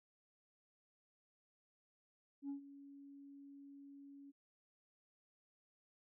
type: tone with ADSR envelope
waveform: sine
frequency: 280 Hz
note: C#4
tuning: 18 cents sharp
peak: -38 dBFS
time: 2.42-4.32 s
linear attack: 74 ms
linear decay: 110 ms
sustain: -16 dB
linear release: 25 ms
effects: tanh soft clip ceiling -39 dBFS